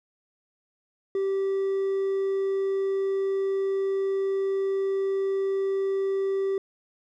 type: tone with hard clipping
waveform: triangle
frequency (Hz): 389.2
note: G4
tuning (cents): -12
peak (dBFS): -24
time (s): 1.15-6.58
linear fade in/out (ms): 2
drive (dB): 5
effects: none